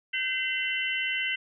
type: tone cluster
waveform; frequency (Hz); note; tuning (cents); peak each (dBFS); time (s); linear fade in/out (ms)
sine; 1548 / 2050 / 2718 / 3033; G6 / C7 / F7 / F#7; -22 / -36 / -48 / +42; -35 / -30 / -32 / -33; 0.13-1.36; 10
effects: none